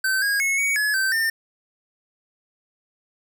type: tone with pitch steps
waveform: square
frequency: 1541 / 1638 / 2186 / 2243 / 1700 / 1551 / 1806 Hz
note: G6 / G#6 / C#7 / C#7 / G#6 / G6 / A6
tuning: -30 / -24 / -25 / +20 / +40 / -19 / +45 cents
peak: -20 dBFS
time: 0.04-1.3 s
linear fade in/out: 5 ms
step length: 180 ms
effects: none